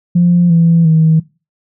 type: tone with pitch steps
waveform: sine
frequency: 174.61 / 166.92 / 159.56 Hz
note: F3 / E3 / D#3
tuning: 0 / +22 / +44 cents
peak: -5 dBFS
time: 0.15-1.2 s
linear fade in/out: 10 ms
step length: 350 ms
effects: noise-tail reverb RT60 0.3 s tail -21 dB re dry + tanh soft clip ceiling -1 dBFS